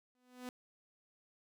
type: tone with exponential growth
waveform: sawtooth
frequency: 250 Hz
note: B3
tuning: 21 cents sharp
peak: -36 dBFS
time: 0.15-0.49 s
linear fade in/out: 0 ms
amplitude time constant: 72 ms
effects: none